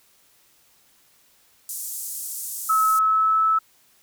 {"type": "band-pass noise", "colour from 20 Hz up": "pink", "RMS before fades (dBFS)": -32, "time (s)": [1.69, 2.99], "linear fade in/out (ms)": 2, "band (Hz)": [7400, 16000], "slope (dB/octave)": 24}
{"type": "tone with pitch glide", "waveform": "sine", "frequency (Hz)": [1294, 1306.8], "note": ["E6", "E6"], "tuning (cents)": [-32, -15], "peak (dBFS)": -16, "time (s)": [2.69, 3.59], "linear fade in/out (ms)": 10, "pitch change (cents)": 17, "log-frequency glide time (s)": [2.99, 3.44]}
{"effects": ["white hiss -59 dBFS RMS until 4.02 s"]}